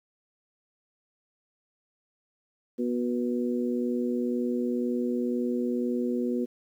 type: harmonic tone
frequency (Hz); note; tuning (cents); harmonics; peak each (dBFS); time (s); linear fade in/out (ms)
122; B2; -21; 2 / 3 / 4; -27 / -31 / -34; 2.78-6.46; 20
effects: 10-bit